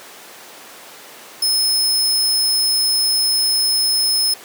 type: tone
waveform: sawtooth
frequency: 5190 Hz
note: E8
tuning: 28 cents flat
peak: -12 dBFS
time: 1.42-4.34 s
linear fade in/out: 5 ms
effects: pink hiss -38 dBFS RMS until 4.44 s + high-pass 400 Hz 12 dB/octave